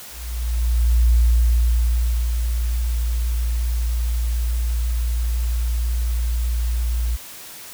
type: tone with ADSR envelope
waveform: sine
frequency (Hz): 58.6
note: A#1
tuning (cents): +10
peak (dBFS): -11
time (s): 0.1-7.17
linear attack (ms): 1000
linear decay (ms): 1200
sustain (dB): -7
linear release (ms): 19
effects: white hiss -38 dBFS RMS until 7.73 s